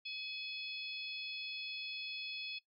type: harmonic tone with a mistuned harmonic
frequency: 848 Hz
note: G#5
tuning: 36 cents sharp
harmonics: 3 / 4 / 5 / 6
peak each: -44 / -46 / -48 / -50 dBFS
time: 0.05-2.59 s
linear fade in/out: 10 ms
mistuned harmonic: 5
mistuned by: +32 cents
effects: noise-tail reverb RT60 0.1 s tail -17 dB re dry